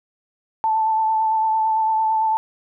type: tone with vibrato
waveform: sine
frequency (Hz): 880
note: A5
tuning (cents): 0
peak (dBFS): -16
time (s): 0.64-2.37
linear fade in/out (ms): 0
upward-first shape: sine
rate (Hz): 8.9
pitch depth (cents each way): 18
effects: none